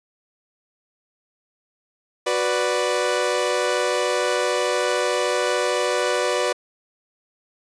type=chord; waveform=sawtooth; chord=B minor; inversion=second; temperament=equal; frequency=370 / 493.9 / 587.3 Hz; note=F#4 / B4 / D5; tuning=0 / 0 / 0 cents; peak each=-22 / -19 / -20 dBFS; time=2.26-6.53 s; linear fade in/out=10 ms; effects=resampled to 22050 Hz